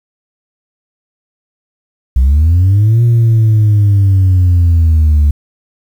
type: linear two-way sweep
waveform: sine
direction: up then down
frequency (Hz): 60.5 to 119 to 72.2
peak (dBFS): -3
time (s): 2.16-5.31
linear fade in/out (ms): 5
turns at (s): 3.03
effects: tanh soft clip ceiling -4 dBFS + 7-bit